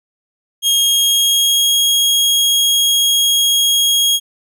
sawtooth tone with pitch glide, 3254 to 3282 Hz, G#7 to G#7, -36 to -21 cents, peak -8 dBFS, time 0.62-4.2 s, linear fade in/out 50 ms, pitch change +15 cents, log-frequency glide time 0.75-1.76 s, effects none

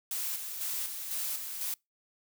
blue noise with tremolo, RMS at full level -34 dBFS, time 0.11-1.74 s, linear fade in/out 2 ms, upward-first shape square, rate 2 Hz, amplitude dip 45%, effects noise-tail reverb RT60 0.2 s tail -26 dB re dry

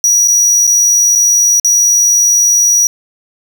square tone with dropouts, 5800 Hz, F#8, 35 cents flat, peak -7 dBFS, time 0.04-2.87 s, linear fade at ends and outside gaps 1 ms, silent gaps 0.276-0.282 / 0.669-0.675 / 1.152-1.157 / 1.598-1.647 s, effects none

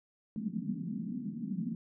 pink band-pass noise, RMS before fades -37 dBFS, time 0.36-1.75 s, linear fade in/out 2 ms, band 170 to 250 Hz, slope 48 dB/octave, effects none

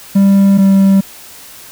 triangle tone pair in turn, 197 / 194.62 Hz, G3 / G3, +9 / -12 cents, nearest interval unison, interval 21 cents, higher first, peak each -3 dBFS, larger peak neither, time 0.15-0.58 / 0.58-1.01 s, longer neither, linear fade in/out 10 ms, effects white hiss -35 dBFS RMS until 1.71 s

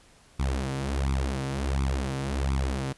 sawtooth tone with flanger, 67.4 Hz, C#2, 48 cents flat, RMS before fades -28 dBFS, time 0.39-2.93 s, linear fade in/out 10 ms, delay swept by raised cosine 0.83 to 6.83 ms, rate 1.4 Hz, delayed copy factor +0.95, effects pink hiss -57 dBFS RMS until 2.97 s + resampled to 24000 Hz

